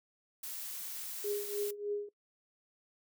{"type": "noise", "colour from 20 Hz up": "blue", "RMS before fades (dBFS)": -42, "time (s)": [0.43, 1.71], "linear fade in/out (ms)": 5}
{"type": "tone with tremolo", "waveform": "sine", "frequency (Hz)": 411.6, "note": "G#4", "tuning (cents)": -16, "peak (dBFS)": -31, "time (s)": [1.24, 2.09], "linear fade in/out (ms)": 5, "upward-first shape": "triangle", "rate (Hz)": 3.3, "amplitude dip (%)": 85}
{"effects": ["noise-tail reverb RT60 0.1 s tail -20 dB re dry"]}